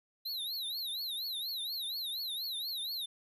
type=tone with vibrato; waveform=square; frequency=3966 Hz; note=B7; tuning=7 cents sharp; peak=-36 dBFS; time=0.25-3.06 s; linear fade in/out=10 ms; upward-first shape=triangle; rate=4.2 Hz; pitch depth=210 cents each way; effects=none